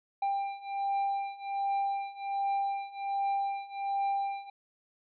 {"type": "beating tone pair", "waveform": "triangle", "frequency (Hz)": [792, 793.3], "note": ["G5", "G5"], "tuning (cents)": [18, 20], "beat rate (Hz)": 1.3, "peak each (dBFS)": [-32, -30], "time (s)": [0.22, 4.5], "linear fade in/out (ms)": 5, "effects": ["resampled to 11025 Hz"]}